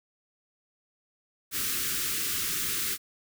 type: band-stop noise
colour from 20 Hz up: white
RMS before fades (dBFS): -30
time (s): 1.51-2.98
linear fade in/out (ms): 50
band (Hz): 440 to 1200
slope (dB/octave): 48
effects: none